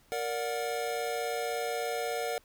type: chord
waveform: square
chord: Bb augmented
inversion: none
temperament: just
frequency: 466.2 / 582.7 / 728.4 Hz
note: Bb4 / D5 / F#5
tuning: 0 / -14 / -27 cents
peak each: -35 / -38 / -36 dBFS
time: 0.12-2.38 s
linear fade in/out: 0 ms
effects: pink hiss -64 dBFS RMS until 2.44 s